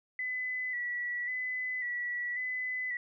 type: tone with vibrato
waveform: sine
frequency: 1977 Hz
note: B6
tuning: 1 cent sharp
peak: -32 dBFS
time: 0.19-2.97 s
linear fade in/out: 2 ms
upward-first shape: square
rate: 0.92 Hz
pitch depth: 29 cents each way
effects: none